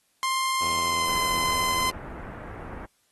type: tone with pitch glide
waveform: sawtooth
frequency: 1053 to 1030.7 Hz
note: C6 to C6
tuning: +11 to -26 cents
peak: -20 dBFS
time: 0.23-1.9 s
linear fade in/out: 0 ms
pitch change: -37 cents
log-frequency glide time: 0.71-1.13 s
type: tone with vibrato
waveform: 5% pulse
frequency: 84.4 Hz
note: E2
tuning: 41 cents sharp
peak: -25 dBFS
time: 0.61-1.92 s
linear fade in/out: 5 ms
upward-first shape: sine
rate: 17 Hz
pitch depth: 110 cents each way
type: low-pass noise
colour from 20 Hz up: pink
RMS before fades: -39 dBFS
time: 1.07-2.86 s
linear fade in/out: 10 ms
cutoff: 1800 Hz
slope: 24 dB/octave
effects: white hiss -68 dBFS RMS until 3.11 s + AAC 32 kbps